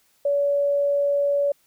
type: tone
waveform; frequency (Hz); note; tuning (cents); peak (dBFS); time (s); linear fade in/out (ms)
sine; 569; C#5; +45; -18; 0.25-1.52; 5
effects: white hiss -63 dBFS RMS until 1.66 s